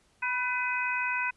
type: harmonic tone with a mistuned harmonic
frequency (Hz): 503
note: B4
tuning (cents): +32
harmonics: 2 / 3 / 4 / 5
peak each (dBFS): -33 / -32 / -36 / -31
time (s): 0.22-1.31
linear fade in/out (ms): 10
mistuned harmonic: 2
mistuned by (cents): -36
effects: pink hiss -66 dBFS RMS until 1.36 s + resampled to 24000 Hz